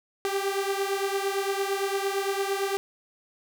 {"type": "beating tone pair", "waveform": "sawtooth", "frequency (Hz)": [390.2, 399], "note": ["G4", "G4"], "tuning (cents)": [-8, 31], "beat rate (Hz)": 8.8, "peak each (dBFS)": [-24, -26], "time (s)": [0.25, 2.77], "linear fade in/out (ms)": 0, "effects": []}